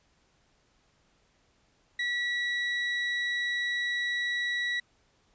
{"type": "tone", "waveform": "35% pulse", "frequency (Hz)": 1939, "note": "B6", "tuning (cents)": -32, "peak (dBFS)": -26, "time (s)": [1.99, 4.8], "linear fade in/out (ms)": 5, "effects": ["pink hiss -68 dBFS RMS until 5.34 s", "resampled to 16000 Hz"]}